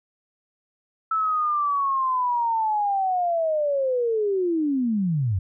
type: linear sweep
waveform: sine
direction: down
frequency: 1318.5 to 86.4 Hz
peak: -20 dBFS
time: 1.11-5.39 s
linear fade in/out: 5 ms
effects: none